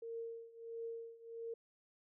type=tone with tremolo; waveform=sine; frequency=459.5 Hz; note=A#4; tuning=25 cents flat; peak=-40 dBFS; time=0.02-1.54 s; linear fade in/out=5 ms; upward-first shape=triangle; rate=1.5 Hz; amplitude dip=90%; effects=none